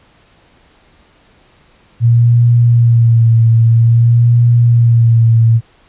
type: tone with vibrato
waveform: sine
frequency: 116.7 Hz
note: A#2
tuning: 2 cents sharp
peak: -5 dBFS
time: 2-5.61 s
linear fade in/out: 50 ms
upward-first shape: sine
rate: 0.51 Hz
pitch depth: 37 cents each way
effects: pink hiss -49 dBFS RMS until 5.88 s + resampled to 8000 Hz